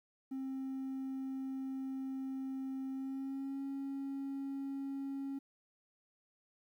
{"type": "tone with pitch glide", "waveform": "triangle", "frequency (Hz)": [265.8, 274.2], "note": ["C4", "C#4"], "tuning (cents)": [27, -19], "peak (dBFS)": -35, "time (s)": [0.31, 5.39], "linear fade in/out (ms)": 10, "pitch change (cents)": 54, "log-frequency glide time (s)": [2.91, 3.63], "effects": ["tanh soft clip ceiling -32 dBFS", "12-bit"]}